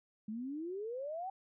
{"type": "exponential sweep", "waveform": "sine", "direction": "up", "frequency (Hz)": [207.7, 785], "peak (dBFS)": -38, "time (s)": [0.28, 1.3], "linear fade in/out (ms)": 5, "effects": []}